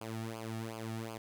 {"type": "tone with flanger", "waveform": "sawtooth", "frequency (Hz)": 112.5, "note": "A2", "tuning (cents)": 39, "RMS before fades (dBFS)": -41, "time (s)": [0.01, 1.18], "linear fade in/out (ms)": 5, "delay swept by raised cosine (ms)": [0.52, 2.02], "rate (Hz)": 2.7, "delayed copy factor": -0.85, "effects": []}